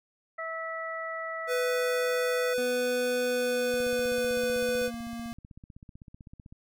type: harmonic tone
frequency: 652 Hz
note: E5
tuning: 19 cents flat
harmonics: 1 / 2 / 3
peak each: -37 / -37 / -37 dBFS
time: 0.38-2.54 s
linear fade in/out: 10 ms
type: tone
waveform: square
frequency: 497.3 Hz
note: B4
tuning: 12 cents sharp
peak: -27 dBFS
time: 1.47-4.91 s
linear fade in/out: 50 ms
type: tone with pitch glide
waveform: square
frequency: 246.9 to 233 Hz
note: B3 to A#3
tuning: 0 to -1 cents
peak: -36 dBFS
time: 2.58-5.33 s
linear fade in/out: 0 ms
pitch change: -101 cents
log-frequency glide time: 3.24-4.49 s
type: click train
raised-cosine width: 5 ms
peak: -35 dBFS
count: 45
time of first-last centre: 3.74-6.525 s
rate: 15.8 Hz
effects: none